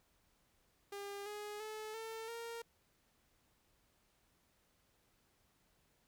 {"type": "tone with pitch steps", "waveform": "sawtooth", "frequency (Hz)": [402.2, 416.9, 432.1, 447.8, 464.1], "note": ["G4", "G#4", "A4", "A4", "A#4"], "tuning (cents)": [44, 7, -31, 30, -8], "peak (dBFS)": -40, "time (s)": [0.92, 2.62], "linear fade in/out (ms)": 5, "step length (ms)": 340, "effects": ["pink hiss -75 dBFS RMS until 6.07 s"]}